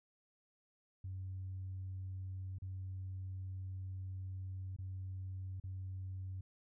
sine tone with dropouts, 94.1 Hz, F#2, 30 cents sharp, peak -40 dBFS, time 1.04-6.41 s, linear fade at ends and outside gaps 5 ms, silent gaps 2.585-2.62 / 4.764-4.786 / 5.6-5.638 s, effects tanh soft clip ceiling -37 dBFS

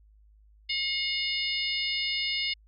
harmonic tone, 720 Hz, F#5, 47 cents flat, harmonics 3 / 4 / 5 / 6 / 7, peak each -32 / -33 / -34 / -35 / -35 dBFS, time 0.69-2.54 s, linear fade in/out 10 ms, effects added 52 Hz sine -55 dBFS peak until 2.67 s

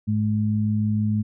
sine tone pair together, 106.45 / 212.9 Hz, G#2 / G#3, +43 / +43 cents, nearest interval octave, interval 1200 cents, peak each -22 dBFS, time 0.07-1.23 s, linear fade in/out 20 ms, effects none

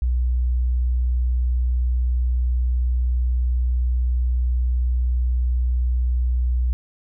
sine tone, 61.5 Hz, B1, 7 cents flat, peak -17 dBFS, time 0.02-6.73 s, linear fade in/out 0 ms, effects none

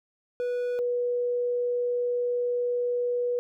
triangle / sine tone pair in turn, 490 / 487.2 Hz, B4 / B4, -14 / -24 cents, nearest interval unison, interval 10 cents, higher first, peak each -24 dBFS, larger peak neither, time 0.4-0.79 / 0.79-3.39 s, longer second, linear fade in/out 0 ms, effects none

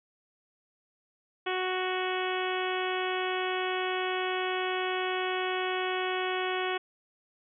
harmonic tone, 370 Hz, F#4, in tune, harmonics 1 / 2 / 3 / 4 / 5 / 6 / 7 / 8 / 9, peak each -32 / -35 / -37 / -38 / -39 / -40 / -40 / -41 / -42 dBFS, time 1.46-6.78 s, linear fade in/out 10 ms, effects none

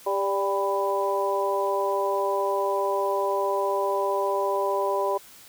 harmonic tone with a mistuned harmonic, 198.3 Hz, G3, 20 cents sharp, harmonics 2 / 3 / 4 / 5, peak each -27 / -27 / -32 / -27 dBFS, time 0.06-5.18 s, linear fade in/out 10 ms, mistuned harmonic 3, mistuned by -28 cents, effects white hiss -49 dBFS RMS until 5.48 s

